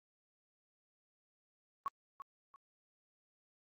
sine tone with echo, 1108.7 Hz, C#6, in tune, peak -33 dBFS, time 1.86-1.88 s, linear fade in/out 0 ms, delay 340 ms, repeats 2, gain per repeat -11 dB, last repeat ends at 2.56 s, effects Opus 32 kbps

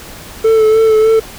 triangle tone with vibrato, 440 Hz, A4, in tune, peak -4 dBFS, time 0.44-1.2 s, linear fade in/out 10 ms, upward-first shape sine, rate 3.3 Hz, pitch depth 27 cents each way, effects pink hiss -32 dBFS RMS until 1.38 s

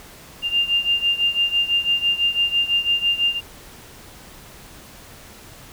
sine beating tone pair, 2797 / 2803 Hz, F7 / F7, +2 / +6 cents, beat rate 6 Hz, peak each -19 / -22 dBFS, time 0.42-3.41 s, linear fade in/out 50 ms, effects pink hiss -43 dBFS RMS until 5.72 s

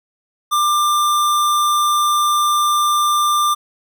square tone, 1190 Hz, D6, 22 cents sharp, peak -14 dBFS, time 0.51-3.55 s, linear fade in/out 20 ms, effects none

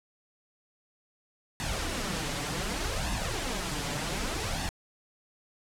pink noise with flanger, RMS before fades -32 dBFS, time 1.6-4.69 s, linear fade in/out 0 ms, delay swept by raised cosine 1.1 to 7 ms, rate 0.66 Hz, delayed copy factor +0.65, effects low-pass 9000 Hz 12 dB/octave

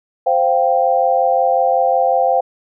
sine chord, C suspended fourth, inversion none, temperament equal, 523.3 / 698.5 / 784 Hz, C5 / F5 / G5, 0 / 0 / 0 cents, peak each -16 dBFS, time 0.26-2.41 s, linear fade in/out 10 ms, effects none

